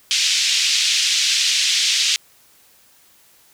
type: band-pass noise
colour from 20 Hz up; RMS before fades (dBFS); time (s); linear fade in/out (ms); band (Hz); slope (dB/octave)
pink; -18; 0.11-2.16; 0; 2700 to 6600; 24
effects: white hiss -53 dBFS RMS until 3.53 s